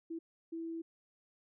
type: tone bursts at uneven times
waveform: sine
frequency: 329.6 Hz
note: E4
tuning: in tune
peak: -38 dBFS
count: 2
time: 0.1-0.19 / 0.52-0.82 s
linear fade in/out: 10 ms
effects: none